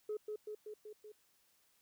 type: tone with echo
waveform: sine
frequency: 424.8 Hz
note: G#4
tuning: 39 cents sharp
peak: -35 dBFS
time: 0.09-0.17 s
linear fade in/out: 5 ms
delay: 190 ms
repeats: 5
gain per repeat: -3 dB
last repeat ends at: 1.12 s
effects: tanh soft clip ceiling -34 dBFS + white hiss -73 dBFS RMS until 1.81 s